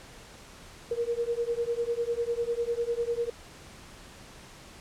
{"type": "beating tone pair", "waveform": "sine", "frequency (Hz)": [466.2, 476.2], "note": ["A#4", "A#4"], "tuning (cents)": [0, 37], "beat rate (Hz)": 10, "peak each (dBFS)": -30, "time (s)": [0.91, 3.3], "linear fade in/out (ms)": 5, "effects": ["pink hiss -49 dBFS RMS until 4.8 s", "low-pass 9000 Hz 12 dB/octave"]}